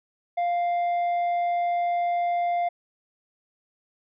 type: tone with tanh clipping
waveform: triangle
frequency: 698.5 Hz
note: F5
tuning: in tune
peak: -23 dBFS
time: 0.37-2.69 s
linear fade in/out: 10 ms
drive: 9 dB
effects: none